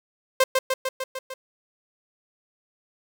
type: tone with echo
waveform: sawtooth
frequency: 524 Hz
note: C5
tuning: 2 cents sharp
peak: -11 dBFS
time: 0.4-0.44 s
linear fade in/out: 5 ms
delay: 150 ms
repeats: 6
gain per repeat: -3 dB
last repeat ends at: 1.34 s
effects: none